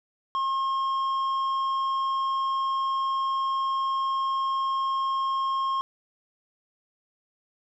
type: tone with tanh clipping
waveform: sine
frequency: 1074 Hz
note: C6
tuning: 45 cents sharp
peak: -25 dBFS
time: 0.35-5.81 s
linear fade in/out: 0 ms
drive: 6 dB
effects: none